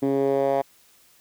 10% pulse tone with band-pass filter sweep, 137.2 Hz, C#3, 17 cents flat, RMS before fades -22 dBFS, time 0.02-0.62 s, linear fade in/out 10 ms, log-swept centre 300 to 680 Hz, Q 2.5, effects white hiss -57 dBFS RMS until 1.2 s

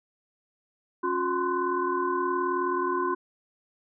sine tone cluster, 275.8 / 359 / 1030 / 1069 / 1496 Hz, C#4 / F4 / C6 / C6 / F#6, -9 / +48 / -28 / +37 / +19 cents, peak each -35 / -28 / -28 / -35 / -36 dBFS, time 1.03-3.15 s, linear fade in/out 10 ms, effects none

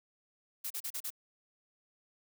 blue noise bursts, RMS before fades -38 dBFS, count 5, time 0.64-1.104 s, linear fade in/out 10 ms, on 64 ms, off 36 ms, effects none

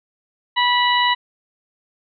harmonic tone, 979 Hz, B5, 15 cents flat, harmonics 1 / 2 / 3 / 4, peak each -17 / -20 / -22 / -23 dBFS, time 0.56-1.15 s, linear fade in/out 20 ms, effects none

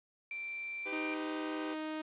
sine tone with pitch glide, 2349 to 2375 Hz, D7 to D7, 0 to +19 cents, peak -38 dBFS, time 0.31-1.14 s, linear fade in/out 2 ms, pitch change +19 cents, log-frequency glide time 0.84-0.9 s
sawtooth chord, Eb augmented, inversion none, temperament equal with one note detuned, 311.1 / 392 / 503.7 Hz, Eb4 / G4 / B4, 0 / 0 / +34 cents, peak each -44 / -40 / -41 dBFS, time 0.85-1.75 s, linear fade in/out 20 ms
sawtooth tone, 311.1 Hz, D#4, in tune, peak -33 dBFS, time 0.92-2.02 s, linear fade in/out 10 ms
effects resampled to 8000 Hz + 10-bit

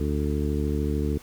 harmonic tone, 73.42 Hz, D2, in tune, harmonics 1 / 2 / 3 / 4 / 5 / 6, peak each -26 / -31 / -31 / -31 / -34 / -33 dBFS, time 0-1.18 s, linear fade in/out 5 ms, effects pink hiss -49 dBFS RMS until 1.22 s

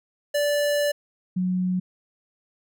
square / sine tone pair in turn, 583 / 183 Hz, D5 / F#3, -13 / -19 cents, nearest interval octave + minor sixth, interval 2006 cents, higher first, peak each -21 dBFS, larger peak neither, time 0.34-0.92 / 1.36-1.8 s, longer first, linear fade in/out 10 ms, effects none

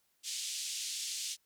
white band-pass noise, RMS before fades -39 dBFS, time 0.23-1.37 s, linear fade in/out 50 ms, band 2900 to 8200 Hz, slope 24 dB/octave, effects white hiss -75 dBFS RMS until 1.45 s

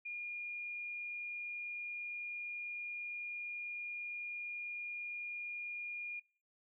sine tone, 2423 Hz, D#7, 47 cents flat, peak -40 dBFS, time 0.05-6.2 s, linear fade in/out 10 ms, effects noise-tail reverb RT60 0.4 s tail -20 dB re dry

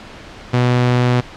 sawtooth tone, 123.47 Hz, B2, in tune, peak -8 dBFS, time 0.53-1.21 s, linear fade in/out 10 ms, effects pink hiss -36 dBFS RMS until 1.36 s + low-pass 4000 Hz 12 dB/octave

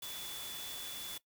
sine tone in noise, 3453 Hz, A7, 33 cents flat, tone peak -45 dBFS, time 0.02-1.18 s, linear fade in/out 5 ms, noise white, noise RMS -45 dBFS, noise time 0.02-1.18 s, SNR -3 dB, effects noise-tail reverb RT60 0.1 s tail -18 dB re dry

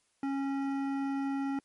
sine tone with hard clipping, 274.7 Hz, C#4, 16 cents flat, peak -32 dBFS, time 0.23-1.59 s, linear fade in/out 2 ms, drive 13 dB, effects white hiss -73 dBFS RMS until 1.64 s + MP3 48 kbps

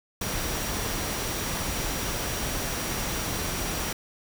sine tone in noise, 5740 Hz, F8, 47 cents sharp, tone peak -40 dBFS, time 0.21-3.93 s, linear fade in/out 5 ms, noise pink, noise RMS -30 dBFS, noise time 0.21-3.93 s, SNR -13 dB, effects none

